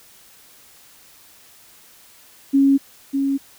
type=tone with echo; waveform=sine; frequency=275.1 Hz; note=C#4; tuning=13 cents flat; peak=-11 dBFS; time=2.53-2.78 s; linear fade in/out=20 ms; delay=600 ms; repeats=1; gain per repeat=-6 dB; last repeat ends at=3.38 s; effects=white hiss -49 dBFS RMS until 3.58 s